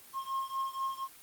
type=beating tone pair; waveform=triangle; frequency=1070 / 1074.2 Hz; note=C6 / C6; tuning=+38 / +45 cents; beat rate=4.2 Hz; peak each=-33 / -35 dBFS; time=0.13-1.08 s; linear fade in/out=50 ms; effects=white hiss -54 dBFS RMS until 1.22 s + Opus 24 kbps